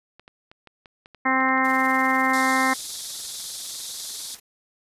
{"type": "clicks", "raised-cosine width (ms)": 0.3, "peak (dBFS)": -30, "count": 10, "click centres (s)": [0.196, 0.279, 0.515, 0.673, 0.858, 1.059, 1.147, 1.405, 1.488, 1.579]}
{"type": "harmonic tone", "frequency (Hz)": 262.2, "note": "C4", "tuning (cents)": 4, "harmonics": [1, 2, 3, 4, 5, 6, 7, 8], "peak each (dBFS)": [-25, -32, -26, -24, -28, -32, -25, -26], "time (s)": [1.25, 2.74], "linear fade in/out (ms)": 10}
{"type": "noise with tremolo", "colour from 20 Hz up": "white", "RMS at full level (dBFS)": -41, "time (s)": [1.64, 4.4], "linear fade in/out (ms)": 10, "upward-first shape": "triangle", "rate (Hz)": 20, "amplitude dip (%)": 70}
{"type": "band-pass noise", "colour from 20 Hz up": "pink", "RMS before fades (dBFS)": -35, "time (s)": [2.33, 4.35], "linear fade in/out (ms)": 5, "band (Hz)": [3400, 12000], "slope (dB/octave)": 96}
{"effects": ["resampled to 32000 Hz"]}